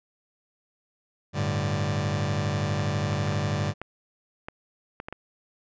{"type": "chord", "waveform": "sawtooth", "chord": "G suspended second", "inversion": "none", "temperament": "just", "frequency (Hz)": [98, 110.25, 147], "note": ["G2", "A2", "D3"], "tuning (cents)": [0, 4, 2], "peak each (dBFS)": [-24, -27, -24], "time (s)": [1.33, 3.74], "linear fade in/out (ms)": 50}
{"type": "clicks", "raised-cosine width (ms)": 0.5, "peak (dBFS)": -20, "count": 9, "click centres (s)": [2.797, 3.13, 3.276, 3.324, 3.816, 4.485, 5.001, 5.085, 5.126]}
{"effects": ["resampled to 16000 Hz"]}